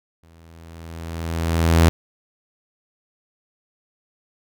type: tone with exponential growth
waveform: sawtooth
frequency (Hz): 82.6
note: E2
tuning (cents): +4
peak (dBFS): -6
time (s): 0.23-1.89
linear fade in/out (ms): 0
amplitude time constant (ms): 360
effects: none